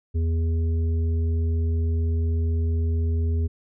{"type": "harmonic tone", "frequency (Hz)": 82.1, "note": "E2", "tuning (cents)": -6, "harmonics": [1, 3, 5], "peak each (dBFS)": [-20, -35, -37], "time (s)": [0.14, 3.48], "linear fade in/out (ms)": 20, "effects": []}